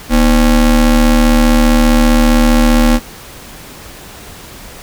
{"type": "ring-modulated tone", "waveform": "square", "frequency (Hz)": 138.59, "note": "C#3", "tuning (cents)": 0, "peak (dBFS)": -4, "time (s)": [0.09, 3], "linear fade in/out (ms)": 50, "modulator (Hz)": 101, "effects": ["pink hiss -33 dBFS RMS until 4.82 s"]}